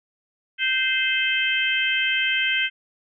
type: harmonic tone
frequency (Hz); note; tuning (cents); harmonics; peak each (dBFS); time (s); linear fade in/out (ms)
520; C5; -11; 3 / 4 / 5 / 6; -25 / -25 / -25 / -25; 0.58-2.7; 50
effects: none